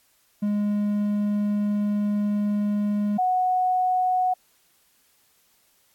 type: tone pair in turn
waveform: triangle / sine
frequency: 206.7 / 736.6 Hz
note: G#3 / F#5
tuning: -8 / -8 cents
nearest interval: octave + minor seventh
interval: 2200 cents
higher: second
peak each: -19 dBFS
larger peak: neither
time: 0.42-3.18 / 3.18-4.34 s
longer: first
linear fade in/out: 10 ms
effects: white hiss -63 dBFS RMS until 5.94 s + AAC 64 kbps